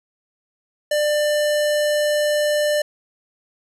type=tone with low-pass filter; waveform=square; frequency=595 Hz; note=D5; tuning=22 cents sharp; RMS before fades=-19 dBFS; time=0.91-2.82 s; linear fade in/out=5 ms; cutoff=11000 Hz; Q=0.88; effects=none